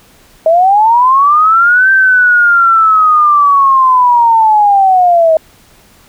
sine linear two-way sweep, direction up then down, 629 to 1567 to 629 Hz, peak -4 dBFS, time 0.46-5.37 s, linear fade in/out 2 ms, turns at 1.91 s, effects pink hiss -44 dBFS RMS until 6.08 s

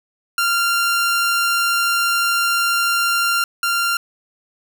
sawtooth tone pair in turn, 1387 / 1387 Hz, F6 / F6, -12 / -12 cents, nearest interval unison, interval 0 cents, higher neither, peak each -12 / -13 dBFS, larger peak first, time 0.38-3.44 / 3.63-3.97 s, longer first, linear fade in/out 2 ms, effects none

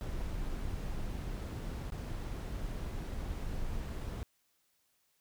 brown noise with dropouts, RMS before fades -38 dBFS, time 0.01-4.23 s, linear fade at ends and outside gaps 0 ms, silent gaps 1.903-1.921 s, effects white hiss -75 dBFS RMS until 5.2 s

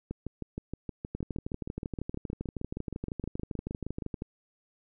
two click trains, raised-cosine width 3 ms, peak -21 / -22 dBFS, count 40 / 26, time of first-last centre 1.15-4.221 / 0.11-4.022 s, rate 12.7 / 6.39 Hz, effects none

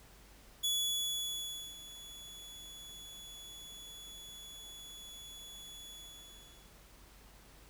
sawtooth tone with ADSR envelope, 3400 Hz, G#7, 40 cents sharp, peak -27 dBFS, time 0.63-6.75 s, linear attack 15 ms, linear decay 1100 ms, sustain -18 dB, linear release 840 ms, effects added 49 Hz sine -60 dBFS peak until 7.69 s + pink hiss -60 dBFS RMS until 7.69 s

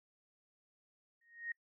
sine tone with exponential growth, 1864.7 Hz, A#6, in tune, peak -35 dBFS, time 1.21-1.52 s, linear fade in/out 5 ms, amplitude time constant 67 ms, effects noise-tail reverb RT60 0.1 s tail -26 dB re dry

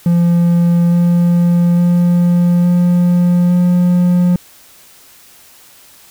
triangle tone with pitch steps, 172 / 173.4 / 174.8 / 176.22 / 177.65 Hz, F3 / F3 / F3 / F3 / F3, -26 / -12 / +2 / +16 / +30 cents, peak -6 dBFS, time 0.06-4.36 s, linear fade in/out 2 ms, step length 860 ms, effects white hiss -43 dBFS RMS until 6.1 s

